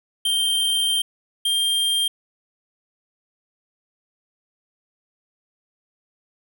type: tone pair in turn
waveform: square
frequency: 3157 / 3190 Hz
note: G7 / G7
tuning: +12 / +30 cents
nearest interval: unison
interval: 18 cents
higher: second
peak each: -19 dBFS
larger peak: neither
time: 0.25-1.02 / 1.45-2.08 s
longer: first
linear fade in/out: 5 ms
effects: none